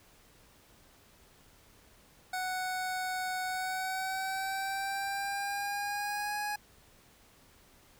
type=tone with pitch glide; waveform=25% pulse; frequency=741 to 831.7 Hz; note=F#5 to G#5; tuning=+2 to +2 cents; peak=-29 dBFS; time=2.33-6.56 s; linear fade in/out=5 ms; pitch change=+200 cents; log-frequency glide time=3.46-6.36 s; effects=pink hiss -61 dBFS RMS until 7.99 s